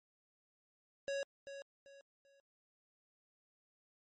square tone with echo, 555 Hz, C#5, 2 cents sharp, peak -37 dBFS, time 1.08-1.23 s, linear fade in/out 0 ms, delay 390 ms, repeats 3, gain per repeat -10 dB, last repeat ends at 2.4 s, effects MP3 32 kbps

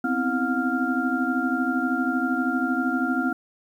sine tone cluster, 250.5 / 263.2 / 326.6 / 720 / 1394 Hz, B3 / C4 / E4 / F#5 / F6, +25 / +10 / -16 / -47 / -4 cents, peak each -27 / -26 / -30 / -31 / -27 dBFS, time 0.04-3.33 s, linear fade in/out 5 ms, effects 9-bit

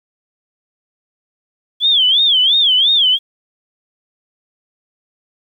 sine tone with vibrato, 3322 Hz, G#7, in tune, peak -9 dBFS, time 1.8-3.19 s, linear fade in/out 50 ms, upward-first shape sine, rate 2.9 Hz, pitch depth 190 cents each way, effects 8-bit

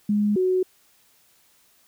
sine tone pair in turn, 207.7 / 370.1 Hz, G#3 / F#4, 0 / 0 cents, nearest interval minor seventh, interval 1000 cents, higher second, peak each -18 dBFS, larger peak neither, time 0.09-0.36 / 0.36-0.63 s, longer neither, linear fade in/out 5 ms, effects white hiss -60 dBFS RMS until 1.87 s

